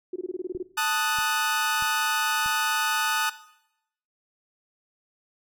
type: tone bursts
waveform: sine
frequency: 363.5 Hz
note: F#4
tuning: 31 cents flat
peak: -27 dBFS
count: 10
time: 0.13-0.628 s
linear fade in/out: 5 ms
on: 30 ms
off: 22 ms
type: click train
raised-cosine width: 5 ms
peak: -31 dBFS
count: 4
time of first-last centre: 0.55-2.461 s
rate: 1.57 Hz
type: chord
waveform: sawtooth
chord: D# diminished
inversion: second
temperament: equal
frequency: 880 / 1244.5 / 1480 Hz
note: A5 / D#6 / F#6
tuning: 0 / 0 / 0 cents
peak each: -24 dBFS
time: 0.77-3.3 s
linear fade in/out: 10 ms
effects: noise-tail reverb RT60 0.8 s tail -17 dB re dry